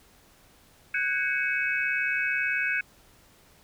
sine tone cluster, 1494 / 1632 / 2231 / 2558 Hz, F#6 / G#6 / C#7 / D#7, +16 / -31 / +11 / +47 cents, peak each -30 dBFS, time 0.94-2.81 s, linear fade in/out 5 ms, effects pink hiss -58 dBFS RMS until 3.63 s

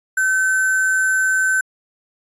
sine tone with sample-and-hold, 1531 Hz, G6, 41 cents flat, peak -14 dBFS, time 0.17-1.61 s, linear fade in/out 5 ms, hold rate 8820 Hz, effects resampled to 22050 Hz

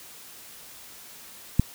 click, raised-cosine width 5 ms, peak -5 dBFS, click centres 1.596 s, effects white hiss -46 dBFS RMS until 1.74 s

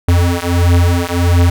square beating tone pair, 86.4 / 87.9 Hz, F2 / F2, -18 / +12 cents, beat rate 1.5 Hz, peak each -13 dBFS, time 0.08-1.5 s, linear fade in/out 5 ms, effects none

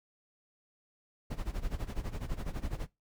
brown noise with tremolo, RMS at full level -33 dBFS, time 1.3-2.87 s, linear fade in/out 10 ms, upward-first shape sine, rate 12 Hz, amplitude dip 85%, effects noise-tail reverb RT60 0.2 s tail -21 dB re dry

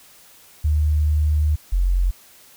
sine tone pair in turn, 75.8 / 44.87 Hz, D#2 / F1, -45 / +48 cents, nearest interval major sixth, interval 907 cents, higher first, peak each -15 dBFS, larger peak neither, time 0.64-1.56 / 1.72-2.11 s, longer first, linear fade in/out 10 ms, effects white hiss -49 dBFS RMS until 2.56 s

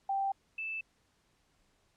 sine tone pair in turn, 784 / 2637 Hz, G5 / E7, 0 / 0 cents, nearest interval octave + major sixth, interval 2100 cents, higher second, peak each -29 / -35 dBFS, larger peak first, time 0.09-0.32 / 0.58-0.81 s, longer neither, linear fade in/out 5 ms, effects pink hiss -72 dBFS RMS until 1.96 s + low-pass 9000 Hz 12 dB/octave

